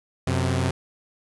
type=tone pair together; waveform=sawtooth; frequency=91.04 / 129.5 Hz; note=F#2 / C3; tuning=-28 / -17 cents; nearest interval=tritone; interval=611 cents; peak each=-20 dBFS; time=0.27-0.71 s; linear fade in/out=5 ms; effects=resampled to 24000 Hz + 9-bit